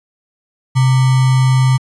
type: tone with sample-and-hold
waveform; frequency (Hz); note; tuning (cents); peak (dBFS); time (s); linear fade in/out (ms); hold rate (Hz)
sine; 130; C3; -11; -8; 0.75-1.78; 20; 1050
effects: resampled to 24000 Hz